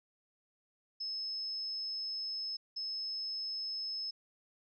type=tone bursts at uneven times; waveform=sine; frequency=5200 Hz; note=E8; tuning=24 cents flat; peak=-36 dBFS; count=2; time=1-2.57 / 2.76-4.11 s; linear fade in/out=10 ms; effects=none